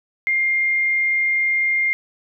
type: tone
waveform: sine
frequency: 2114 Hz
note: C7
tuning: 17 cents sharp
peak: -16 dBFS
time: 0.27-1.93 s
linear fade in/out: 0 ms
effects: none